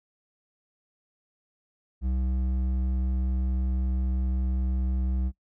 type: tone with hard clipping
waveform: sine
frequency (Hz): 63.9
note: C2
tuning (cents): -40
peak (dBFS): -26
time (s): 2.01-5.32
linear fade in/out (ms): 50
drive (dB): 8
effects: noise-tail reverb RT60 0.1 s tail -20 dB re dry